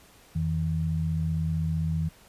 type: tone pair together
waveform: sine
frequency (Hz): 85.02 / 160.5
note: F2 / E3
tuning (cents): -46 / -46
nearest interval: major seventh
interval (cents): 1100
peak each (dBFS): -29 / -26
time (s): 0.35-2.09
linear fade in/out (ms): 10
effects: pink hiss -55 dBFS RMS until 2.28 s + resampled to 32000 Hz